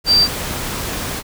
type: tone in noise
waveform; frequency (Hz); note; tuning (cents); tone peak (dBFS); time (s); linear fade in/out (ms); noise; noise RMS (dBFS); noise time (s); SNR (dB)
sine; 4686; D8; -5; -9; 0.06-0.28; 50; pink; -24; 0.04-1.23; +12
effects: none